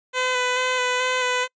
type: tone with vibrato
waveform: 10% pulse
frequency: 504 Hz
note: B4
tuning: 35 cents sharp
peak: -12 dBFS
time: 0.13-1.48 s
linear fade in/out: 50 ms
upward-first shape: square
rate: 2.3 Hz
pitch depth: 16 cents each way
effects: noise-tail reverb RT60 0.1 s tail -26 dB re dry + resampled to 16000 Hz